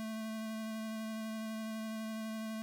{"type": "tone with vibrato", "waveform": "square", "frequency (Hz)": 220, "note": "A3", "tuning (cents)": 0, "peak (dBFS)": -39, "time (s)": [0, 2.62], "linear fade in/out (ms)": 0, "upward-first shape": "sine", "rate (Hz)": 12, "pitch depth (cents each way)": 13, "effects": []}